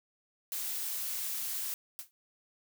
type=noise; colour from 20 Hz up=blue; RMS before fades=-36 dBFS; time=0.52-1.74 s; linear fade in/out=0 ms
type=noise with exponential decay; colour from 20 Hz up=blue; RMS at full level=-37 dBFS; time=1.99-2.11 s; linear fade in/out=0 ms; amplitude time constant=25 ms
effects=none